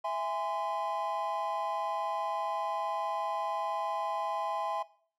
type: chord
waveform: triangle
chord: E augmented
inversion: none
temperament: just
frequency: 659.3 / 824.1 / 1030.1 Hz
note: E5 / G#5 / B#5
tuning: 0 / -14 / -27 cents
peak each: -33 dBFS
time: 0.04-4.83 s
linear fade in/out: 10 ms
effects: noise-tail reverb RT60 0.5 s tail -19 dB re dry + tanh soft clip ceiling -19 dBFS